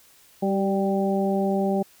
harmonic tone with a mistuned harmonic, 196 Hz, G3, in tune, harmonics 1 / 2 / 3 / 4, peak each -23 / -26 / -28 / -29 dBFS, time 0.42-1.83 s, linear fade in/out 10 ms, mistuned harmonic 2, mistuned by -24 cents, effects white hiss -55 dBFS RMS until 2 s

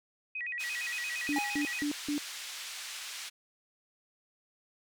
sine tone with vibrato, 2201 Hz, C#7, 13 cents flat, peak -34 dBFS, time 0.35-1.83 s, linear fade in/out 5 ms, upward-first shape square, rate 8.7 Hz, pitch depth 230 cents each way
pink band-pass noise, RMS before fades -42 dBFS, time 0.59-3.3 s, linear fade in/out 20 ms, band 2200 to 8200 Hz, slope 12 dB/octave
sine tone bursts, 292.2 Hz, D4, 9 cents flat, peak -29 dBFS, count 4, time 1.29-2.18 s, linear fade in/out 0 ms, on 95 ms, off 170 ms
square tone with exponential decay, 823 Hz, G#5, 16 cents flat, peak -30 dBFS, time 1.36-1.87 s, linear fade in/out 2 ms, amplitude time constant 110 ms
effects none

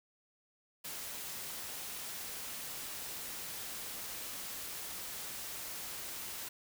white noise, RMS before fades -43 dBFS, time 0.84-6.49 s, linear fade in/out 10 ms, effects none

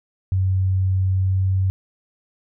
sine tone with pitch glide, 94.3 to 94.85 Hz, F#2 to F#2, +33 to +43 cents, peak -16 dBFS, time 0.32-1.7 s, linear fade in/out 0 ms, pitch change +10 cents, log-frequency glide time 1.13-1.45 s, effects none

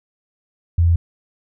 sine tone, 84.8 Hz, E2, 50 cents sharp, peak -11 dBFS, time 0.78-0.96 s, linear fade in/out 5 ms, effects none

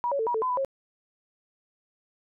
sine tone with pitch steps, 964 / 559 / 446.3 / 962 / 441.8 / 1016 / 992 / 541 Hz, B5 / C#5 / A4 / B5 / A4 / B5 / B5 / C#5, -42 / +14 / +25 / -46 / +7 / +49 / +7 / -42 cents, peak -24 dBFS, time 0.04-0.648 s, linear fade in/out 0 ms, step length 76 ms, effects none

